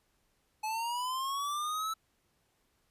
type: linear sweep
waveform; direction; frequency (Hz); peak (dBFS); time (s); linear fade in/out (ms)
square; up; 854 to 1318.5; -33; 0.63-1.94; 10
effects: pink hiss -74 dBFS RMS until 2.9 s + resampled to 32000 Hz